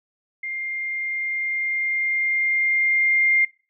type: tone with level ramp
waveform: sine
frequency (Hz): 2110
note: C7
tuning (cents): +14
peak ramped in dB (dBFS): -27 to -15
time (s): 0.43-3.45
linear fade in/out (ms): 5
effects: noise-tail reverb RT60 0.4 s tail -23 dB re dry